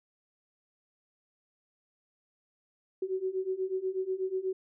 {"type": "beating tone pair", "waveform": "sine", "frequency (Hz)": [372, 380.2], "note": ["F#4", "F#4"], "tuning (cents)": [9, 47], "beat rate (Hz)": 8.2, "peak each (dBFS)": [-34, -32], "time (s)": [3.02, 4.53], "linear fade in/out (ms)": 5, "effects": []}